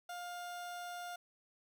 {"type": "tone", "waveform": "30% pulse", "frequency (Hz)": 706, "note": "F5", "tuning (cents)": 19, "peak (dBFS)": -40, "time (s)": [0.09, 1.16], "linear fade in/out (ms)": 5, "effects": []}